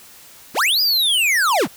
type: linear two-way sweep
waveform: square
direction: up then down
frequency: 94.3 to 5000 to 94.3 Hz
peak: -15 dBFS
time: 0.54-1.68 s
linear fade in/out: 50 ms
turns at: 0.81 s
effects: white hiss -44 dBFS RMS until 1.76 s